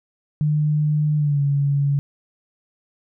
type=tone with pitch glide; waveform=sine; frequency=150.7 to 141.42 Hz; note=D3 to C#3; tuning=+45 to +35 cents; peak=-16 dBFS; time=0.41-1.99 s; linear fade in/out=0 ms; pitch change=-110 cents; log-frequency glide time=1.16-1.41 s; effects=none